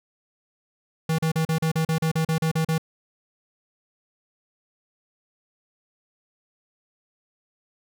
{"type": "tone bursts", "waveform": "square", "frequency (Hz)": 160.4, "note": "E3", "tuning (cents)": -47, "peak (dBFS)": -21, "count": 13, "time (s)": [1.09, 2.781], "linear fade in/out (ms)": 5, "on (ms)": 95, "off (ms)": 38, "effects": []}